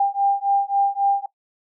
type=beating tone pair; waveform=sine; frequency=795 / 798.7 Hz; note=G5 / G5; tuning=+24 / +32 cents; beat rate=3.7 Hz; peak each=-20 dBFS; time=0-1.26 s; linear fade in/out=5 ms; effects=noise-tail reverb RT60 0.1 s tail -19 dB re dry